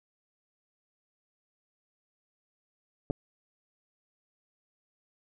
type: clicks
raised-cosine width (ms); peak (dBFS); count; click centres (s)
2; -18; 2; 3.101 / 3.108
effects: none